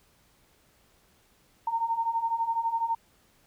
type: beating tone pair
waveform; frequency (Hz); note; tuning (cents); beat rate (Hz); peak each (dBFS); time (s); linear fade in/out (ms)
sine; 908 / 920; A#5 / A#5; -46 / -23; 12; -31 / -27; 1.67-2.95; 5
effects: pink hiss -64 dBFS RMS until 3.46 s